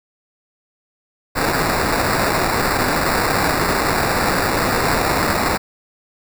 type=noise with sample-and-hold; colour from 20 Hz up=white; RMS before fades=-18 dBFS; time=1.35-5.58 s; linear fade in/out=20 ms; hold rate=3150 Hz; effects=none